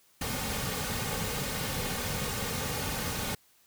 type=noise with comb filter; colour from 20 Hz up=pink; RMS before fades=-33 dBFS; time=0.21-3.35 s; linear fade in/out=5 ms; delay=3 ms; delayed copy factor=-0.55; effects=white hiss -64 dBFS RMS until 3.66 s